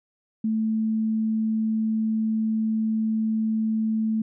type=tone; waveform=sine; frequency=220 Hz; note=A3; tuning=in tune; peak=-21 dBFS; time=0.44-4.22 s; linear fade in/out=5 ms; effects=none